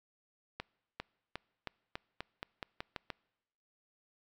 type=accelerating click train; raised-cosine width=0.3 ms; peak=-22 dBFS; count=11; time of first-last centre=0.6-3.102 s; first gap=400 ms; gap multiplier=0.89; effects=noise-tail reverb RT60 1.0 s tail -26 dB re dry